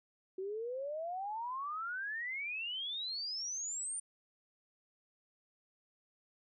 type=exponential sweep; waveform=sine; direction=up; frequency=369.8 to 9220 Hz; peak=-37 dBFS; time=0.38-4 s; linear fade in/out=5 ms; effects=none